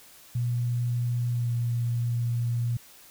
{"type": "tone with pitch glide", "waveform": "sine", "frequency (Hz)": [120.8, 118.93], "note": ["B2", "A#2"], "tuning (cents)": [-38, 35], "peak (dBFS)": -24, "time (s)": [0.35, 2.77], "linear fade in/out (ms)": 5, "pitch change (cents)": -27, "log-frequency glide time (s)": [1.33, 1.48], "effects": ["white hiss -52 dBFS RMS until 3.1 s"]}